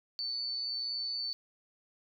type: tone with amplitude modulation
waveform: sine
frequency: 4502 Hz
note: C#8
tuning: 26 cents sharp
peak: -31 dBFS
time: 0.19-1.33 s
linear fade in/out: 0 ms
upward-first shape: sine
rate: 121 Hz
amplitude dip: 45%
effects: none